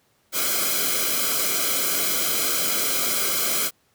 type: noise with comb filter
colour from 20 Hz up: white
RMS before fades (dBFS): -23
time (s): 0.32-3.71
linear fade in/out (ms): 50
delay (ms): 1.1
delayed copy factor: -0.95
effects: pink hiss -64 dBFS RMS until 3.94 s + high-pass 100 Hz 12 dB/octave